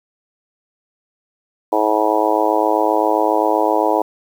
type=harmonic tone; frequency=107.6 Hz; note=A2; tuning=38 cents flat; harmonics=3 / 4 / 5 / 6 / 7 / 8 / 9; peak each=-21 / -21 / -21 / -21 / -21 / -21 / -21 dBFS; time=1.72-4.02 s; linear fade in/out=5 ms; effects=7-bit